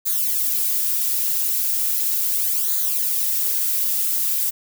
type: noise with flanger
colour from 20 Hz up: violet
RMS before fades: -21 dBFS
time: 0.05-4.51 s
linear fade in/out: 20 ms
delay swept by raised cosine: 0.36 to 5.16 ms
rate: 0.37 Hz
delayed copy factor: -0.9
effects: none